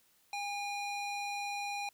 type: tone with band-pass filter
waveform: square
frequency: 812 Hz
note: G#5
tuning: 39 cents flat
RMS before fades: -38 dBFS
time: 0.33-1.89 s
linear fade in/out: 2 ms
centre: 2700 Hz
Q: 0.65
effects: white hiss -69 dBFS RMS until 1.93 s